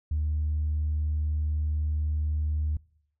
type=tone; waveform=sine; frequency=76 Hz; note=D#2; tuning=40 cents flat; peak=-23 dBFS; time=0.11-2.77 s; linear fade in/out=5 ms; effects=noise-tail reverb RT60 0.7 s tail -25 dB re dry + tanh soft clip ceiling -21 dBFS